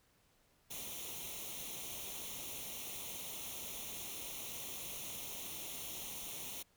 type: noise with comb filter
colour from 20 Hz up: white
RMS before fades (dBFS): -45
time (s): 0.7-6.63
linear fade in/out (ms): 10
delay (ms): 0.31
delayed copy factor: +0.75
effects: pink hiss -72 dBFS RMS until 6.76 s